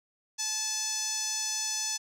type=tone with band-pass filter; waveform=sawtooth; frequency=868 Hz; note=A5; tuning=24 cents flat; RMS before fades=-32 dBFS; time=0.38-1.98 s; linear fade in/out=20 ms; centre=6100 Hz; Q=4; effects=none